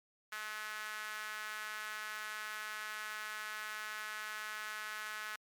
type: tone with high-pass filter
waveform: sawtooth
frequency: 213.8 Hz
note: A3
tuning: 49 cents flat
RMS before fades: -43 dBFS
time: 0.32-5.36 s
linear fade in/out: 5 ms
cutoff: 1500 Hz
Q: 2.9
effects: MP3 96 kbps